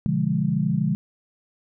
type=chord; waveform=sine; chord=B diminished seventh; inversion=none; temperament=equal; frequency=123.47 / 146.83 / 174.61 / 207.7 Hz; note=B2 / D3 / F3 / Ab3; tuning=0 / 0 / 0 / 0 cents; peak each=-30 / -24 / -24 / -25 dBFS; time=0.06-0.95 s; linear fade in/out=0 ms; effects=none